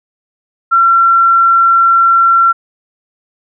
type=tone; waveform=sine; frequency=1360 Hz; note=F6; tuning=46 cents flat; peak=-5 dBFS; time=0.71-2.53 s; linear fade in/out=20 ms; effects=none